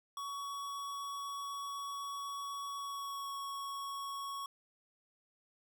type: tone with pitch glide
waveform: square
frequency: 1123 to 1109.5 Hz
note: C#6 to C#6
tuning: +22 to +1 cents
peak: -40 dBFS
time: 0.17-4.46 s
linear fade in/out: 2 ms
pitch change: -21 cents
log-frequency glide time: 2.75-3.38 s
effects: none